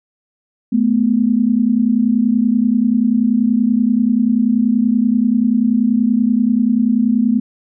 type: tone pair together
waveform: sine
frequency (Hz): 216.5 / 246.9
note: A3 / B3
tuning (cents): -28 / 0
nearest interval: major second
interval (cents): 228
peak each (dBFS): -14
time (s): 0.72-7.4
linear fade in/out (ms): 10
effects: none